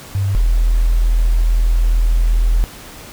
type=tone pair in turn; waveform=sine; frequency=98 / 41.2 Hz; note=G2 / E1; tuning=0 / 0 cents; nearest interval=octave + minor third; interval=1500 cents; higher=first; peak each=-14 / -10 dBFS; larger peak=second; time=0.15-0.35 / 0.35-2.64 s; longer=second; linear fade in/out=0 ms; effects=pink hiss -36 dBFS RMS until 3.12 s